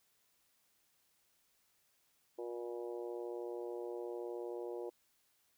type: harmonic tone with a mistuned harmonic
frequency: 119.1 Hz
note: A#2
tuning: 38 cents sharp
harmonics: 3 / 4 / 5 / 6 / 7 / 8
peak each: -43 / -44 / -50 / -57 / -55 / -60 dBFS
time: 2.38-4.9 s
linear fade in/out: 10 ms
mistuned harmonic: 8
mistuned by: +33 cents
effects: white hiss -75 dBFS RMS until 5.57 s